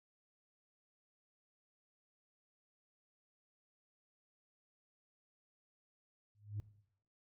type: tone with exponential growth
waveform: sine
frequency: 103.83 Hz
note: G#2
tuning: in tune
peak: -33 dBFS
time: 6.35-6.6 s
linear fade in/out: 0 ms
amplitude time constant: 53 ms
effects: noise-tail reverb RT60 0.7 s tail -19 dB re dry + tanh soft clip ceiling -35 dBFS